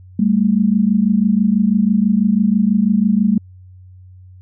sine tone pair together, 196 / 222.1 Hz, G3 / A3, 0 / +16 cents, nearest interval major second, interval 216 cents, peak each -14 dBFS, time 0.19-3.38 s, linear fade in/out 5 ms, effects added 92 Hz sine -38 dBFS peak until 4.41 s

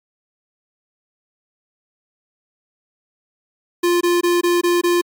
square tone bursts, 349.2 Hz, F4, in tune, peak -14 dBFS, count 6, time 3.83-5.015 s, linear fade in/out 10 ms, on 180 ms, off 21 ms, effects MP3 96 kbps

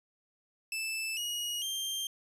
sawtooth tone with pitch steps, 2637 / 2892 / 3172 Hz, E7 / F#7 / G7, 0 / -40 / +20 cents, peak -30 dBFS, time 0.72-2.07 s, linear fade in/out 2 ms, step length 450 ms, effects resampled to 32000 Hz

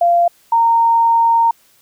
sine tone pair in turn, 691 / 922.4 Hz, F5 / A#5, -19 / -19 cents, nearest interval perfect fourth, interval 500 cents, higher second, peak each -9 dBFS, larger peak neither, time 0.01-0.28 / 0.52-1.51 s, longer second, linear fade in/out 5 ms, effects white hiss -53 dBFS RMS until 1.81 s

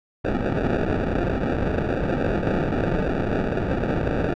violet noise with sample-and-hold, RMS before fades -23 dBFS, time 0.24-4.34 s, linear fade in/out 10 ms, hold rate 1050 Hz, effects low-pass 2000 Hz 12 dB/octave

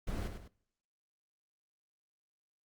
brown noise with echo, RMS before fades -37 dBFS, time 0.07-0.28 s, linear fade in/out 5 ms, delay 100 ms, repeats 2, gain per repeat -7 dB, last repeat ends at 0.48 s, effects noise-tail reverb RT60 0.7 s tail -22 dB re dry + Opus 48 kbps

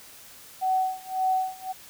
sine tone with tremolo, 752 Hz, F#5, 28 cents sharp, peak -20 dBFS, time 0.61-1.73 s, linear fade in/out 20 ms, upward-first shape sine, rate 1.8 Hz, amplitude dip 95%, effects white hiss -48 dBFS RMS until 1.89 s

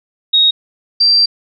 sine tone pair in turn, 3761 / 4704 Hz, A#7 / D8, +15 / +2 cents, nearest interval major third, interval 387 cents, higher second, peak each -7 dBFS, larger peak neither, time 0.33-0.51 / 1-1.26 s, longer second, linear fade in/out 10 ms, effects none

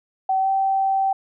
sine tone with pitch glide, 764 to 775.1 Hz, G5 to G5, -45 to -20 cents, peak -17 dBFS, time 0.29-1.13 s, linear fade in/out 5 ms, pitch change +25 cents, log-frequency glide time 0.4-0.49 s, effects none

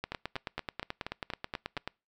two click trains, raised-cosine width 0.3 ms, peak -19 / -18 dBFS, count 8 / 18, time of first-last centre 0.12-1.775 / 0.04-1.876 s, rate 4.23 / 9.26 Hz, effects noise-tail reverb RT60 0.3 s tail -26 dB re dry

